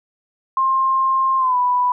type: tone with pitch glide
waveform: sine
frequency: 1060 to 989 Hz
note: C6 to B5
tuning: +22 to +2 cents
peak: -14 dBFS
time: 0.57-1.92 s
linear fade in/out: 2 ms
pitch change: -120 cents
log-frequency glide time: 1.38-1.57 s
effects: none